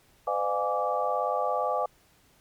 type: tone cluster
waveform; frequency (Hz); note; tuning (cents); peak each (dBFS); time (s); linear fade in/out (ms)
sine; 508 / 605 / 703 / 828 / 1161; B4 / D#5 / F5 / G#5 / D6; +49 / -49 / +11 / -5 / -20; -31; 0.27-1.86; 5
effects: pink hiss -62 dBFS RMS until 2.4 s + MP3 96 kbps